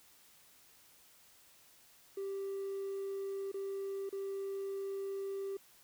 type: tone with dropouts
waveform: triangle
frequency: 392 Hz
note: G4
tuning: in tune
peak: -34 dBFS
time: 2.17-5.57 s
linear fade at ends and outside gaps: 5 ms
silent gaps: 3.517-3.541 / 4.093-4.126 s
effects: tanh soft clip ceiling -32 dBFS + white hiss -63 dBFS RMS until 5.83 s